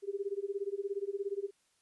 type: tone with tremolo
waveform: sine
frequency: 398.9 Hz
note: G4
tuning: 30 cents sharp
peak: -30 dBFS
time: 0.02-1.51 s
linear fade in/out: 50 ms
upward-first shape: sine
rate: 17 Hz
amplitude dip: 95%
effects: white hiss -73 dBFS RMS until 1.81 s + resampled to 24000 Hz